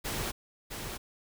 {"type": "noise with echo", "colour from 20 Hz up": "pink", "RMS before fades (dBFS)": -34, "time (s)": [0.04, 0.32], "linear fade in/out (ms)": 20, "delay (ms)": 660, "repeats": 1, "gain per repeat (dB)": -5, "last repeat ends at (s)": 0.98, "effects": []}